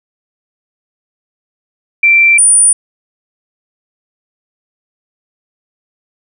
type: tone pair in turn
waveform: sine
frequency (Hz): 2349 / 9396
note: D7 / D9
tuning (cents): 0 / 0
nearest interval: 2 octaves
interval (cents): 2400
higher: second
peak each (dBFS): -4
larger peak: neither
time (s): 2.03-2.38 / 2.38-2.73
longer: neither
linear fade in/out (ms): 5
effects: none